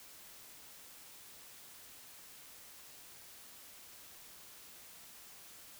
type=silence; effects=white hiss -55 dBFS RMS until 5.79 s